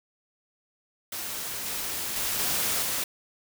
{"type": "noise with level steps", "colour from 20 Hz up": "white", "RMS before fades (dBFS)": [-34, -32, -29, -27, -29], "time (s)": [1.12, 3.04], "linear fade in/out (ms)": 5, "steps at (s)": [1.65, 2.16, 2.39, 2.82], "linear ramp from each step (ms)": 5, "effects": []}